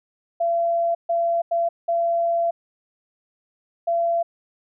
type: tone bursts at uneven times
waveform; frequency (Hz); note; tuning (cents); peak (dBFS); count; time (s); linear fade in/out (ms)
sine; 679; F5; -49; -18; 5; 0.4-0.95 / 1.09-1.42 / 1.51-1.69 / 1.88-2.51 / 3.87-4.23; 10
effects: none